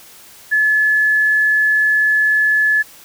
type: tone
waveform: sine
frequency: 1718 Hz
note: A6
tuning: 42 cents flat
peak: -11 dBFS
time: 0.51-2.83 s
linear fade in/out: 20 ms
effects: white hiss -42 dBFS RMS until 3.04 s